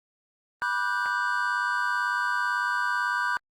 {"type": "chord", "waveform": "triangle", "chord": "G major seventh", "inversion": "first", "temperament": "just", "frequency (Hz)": [980, 1176, 1470, 1568], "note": ["B5", "D6", "F#6", "G6"], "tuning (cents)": [-14, 2, -12, 0], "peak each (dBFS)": [-28, -30, -28, -27], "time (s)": [0.62, 3.37], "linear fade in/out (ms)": 0, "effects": ["Opus 32 kbps"]}